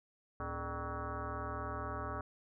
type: tone with frequency modulation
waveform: sine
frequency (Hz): 596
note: D5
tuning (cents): +25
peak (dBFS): -37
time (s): 0.4-2.21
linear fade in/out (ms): 2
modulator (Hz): 176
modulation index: 4.6
effects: none